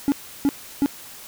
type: tone bursts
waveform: triangle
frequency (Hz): 280.9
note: C#4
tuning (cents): +23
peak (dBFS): -13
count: 3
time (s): 0.08-0.86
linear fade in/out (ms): 0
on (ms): 40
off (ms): 330
effects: white hiss -41 dBFS RMS until 1.27 s